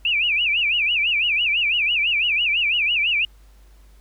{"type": "tone with vibrato", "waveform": "sine", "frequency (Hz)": 2598, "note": "E7", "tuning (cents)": -26, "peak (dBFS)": -17, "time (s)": [0.05, 3.25], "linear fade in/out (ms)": 2, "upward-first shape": "sine", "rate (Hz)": 6, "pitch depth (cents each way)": 210, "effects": ["added 50 Hz sine -46 dBFS peak until 4 s", "pink hiss -59 dBFS RMS until 4 s"]}